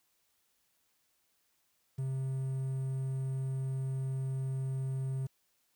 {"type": "tone with quantisation", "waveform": "triangle", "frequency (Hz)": 132.9, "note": "C3", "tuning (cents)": 27, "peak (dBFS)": -30, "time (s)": [1.98, 5.27], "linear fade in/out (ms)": 10, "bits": 10, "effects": ["white hiss -75 dBFS RMS until 5.75 s"]}